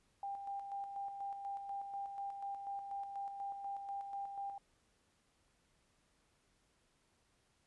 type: tone with tremolo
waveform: sine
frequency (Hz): 796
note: G5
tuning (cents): +26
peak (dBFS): -39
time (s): 0.23-4.58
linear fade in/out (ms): 2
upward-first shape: square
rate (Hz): 4.1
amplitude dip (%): 45
effects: pink hiss -75 dBFS RMS until 7.66 s + resampled to 24000 Hz